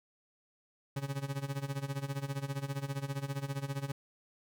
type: tone with tremolo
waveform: 40% pulse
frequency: 138.59 Hz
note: C#3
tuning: in tune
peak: -31 dBFS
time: 0.96-3.92 s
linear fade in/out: 5 ms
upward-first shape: sine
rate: 15 Hz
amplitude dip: 85%
effects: none